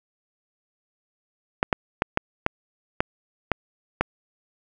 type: clicks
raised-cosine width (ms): 0.5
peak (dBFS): -4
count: 8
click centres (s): 1.629 / 1.728 / 2.021 / 2.174 / 2.464 / 3.005 / 3.517 / 4.01
effects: none